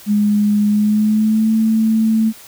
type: tone with pitch glide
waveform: sine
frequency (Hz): 207.7 to 221.3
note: G#3 to A3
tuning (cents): 0 to +10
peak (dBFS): -11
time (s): 0.06-2.33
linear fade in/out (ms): 50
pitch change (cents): +110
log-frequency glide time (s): 0.67-1.54
effects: white hiss -40 dBFS RMS until 2.47 s

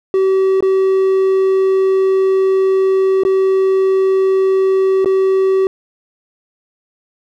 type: tone with dropouts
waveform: triangle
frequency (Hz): 382.4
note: G4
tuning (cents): -43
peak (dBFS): -8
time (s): 0.14-5.67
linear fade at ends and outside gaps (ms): 1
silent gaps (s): 0.606-0.625 / 3.235-3.25 / 5.046-5.058
effects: none

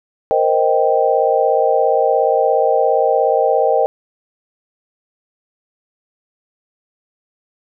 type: chord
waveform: sine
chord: C minor seventh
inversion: third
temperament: equal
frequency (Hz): 466.2 / 523.3 / 622.3 / 784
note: Bb4 / C5 / Eb5 / G5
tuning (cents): 0 / 0 / 0 / 0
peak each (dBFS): -17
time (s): 0.31-3.86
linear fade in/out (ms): 0
effects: none

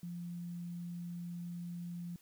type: tone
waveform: sine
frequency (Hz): 173.5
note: F3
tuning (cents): -11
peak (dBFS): -40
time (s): 0.03-2.16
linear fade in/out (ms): 2
effects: white hiss -66 dBFS RMS until 2.21 s

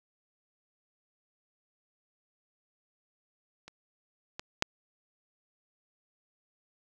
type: clicks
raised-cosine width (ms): 0.2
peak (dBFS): -29 / -20 / -7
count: 3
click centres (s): 3.68 / 4.395 / 4.624
effects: none

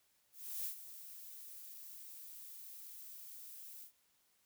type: noise with ADSR envelope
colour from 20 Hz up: violet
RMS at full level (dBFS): -40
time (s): 0.32-3.92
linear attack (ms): 330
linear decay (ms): 100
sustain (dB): -12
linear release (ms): 100
effects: white hiss -75 dBFS RMS until 4.45 s

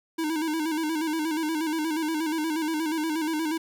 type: tone with vibrato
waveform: square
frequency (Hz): 315.3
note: D#4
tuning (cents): +23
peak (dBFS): -26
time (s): 0.18-3.58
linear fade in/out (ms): 10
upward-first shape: square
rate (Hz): 8.4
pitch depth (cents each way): 61
effects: none

